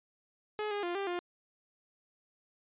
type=tone with pitch steps; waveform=sawtooth; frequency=423.5 / 409.7 / 349.1 / 395.8 / 352.4 Hz; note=G#4 / G#4 / F4 / G4 / F4; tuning=+34 / -24 / -1 / +17 / +16 cents; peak=-29 dBFS; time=0.59-1.19 s; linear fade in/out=0 ms; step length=120 ms; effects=resampled to 8000 Hz